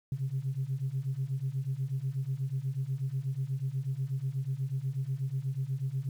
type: beating tone pair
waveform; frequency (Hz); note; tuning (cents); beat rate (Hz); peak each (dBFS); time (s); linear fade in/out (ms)
sine; 129.4 / 137.6; C3 / C#3; -19 / -12; 8.2; -33 / -32; 0.12-6.09; 2
effects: tanh soft clip ceiling -24 dBFS + 10-bit